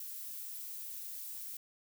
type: noise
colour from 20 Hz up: violet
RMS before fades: -44 dBFS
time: 0-1.57 s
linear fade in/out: 2 ms
effects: none